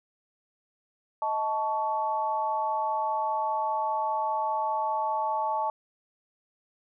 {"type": "tone with amplitude modulation", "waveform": "sine", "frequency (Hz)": 875, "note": "A5", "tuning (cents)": -10, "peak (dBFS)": -21, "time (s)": [1.22, 5.7], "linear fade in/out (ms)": 2, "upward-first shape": "sine", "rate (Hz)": 245, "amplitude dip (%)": 95, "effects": []}